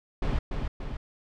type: noise with echo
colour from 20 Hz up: brown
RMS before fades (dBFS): -26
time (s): 0.22-0.39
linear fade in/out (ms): 5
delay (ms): 290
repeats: 2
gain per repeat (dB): -4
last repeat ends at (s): 0.97
effects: low-pass 4000 Hz 12 dB/octave